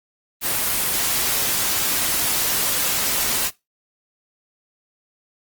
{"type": "noise", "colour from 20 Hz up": "white", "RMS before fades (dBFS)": -21, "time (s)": [0.41, 3.51], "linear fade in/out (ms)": 50, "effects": ["noise-tail reverb RT60 0.2 s tail -20 dB re dry", "Opus 24 kbps"]}